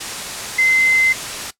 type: tone in noise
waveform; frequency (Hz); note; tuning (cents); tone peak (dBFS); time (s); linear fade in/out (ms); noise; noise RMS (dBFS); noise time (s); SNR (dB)
sine; 2065; C7; -23; -11; 0.58-1.13; 10; white; -26; 0-1.51; +12
effects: noise-tail reverb RT60 0.1 s tail -17 dB re dry + low-pass 9000 Hz 12 dB/octave